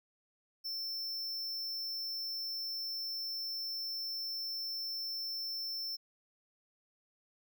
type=tone; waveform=square; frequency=5350 Hz; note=E8; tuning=25 cents sharp; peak=-37 dBFS; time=0.64-5.97 s; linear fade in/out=20 ms; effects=none